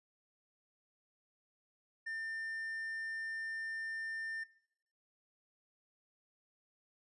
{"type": "tone", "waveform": "triangle", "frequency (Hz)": 1800, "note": "A6", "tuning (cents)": 39, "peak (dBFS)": -37, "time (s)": [2.06, 4.44], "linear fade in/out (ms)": 10, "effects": ["noise-tail reverb RT60 0.7 s tail -20 dB re dry", "resampled to 24000 Hz"]}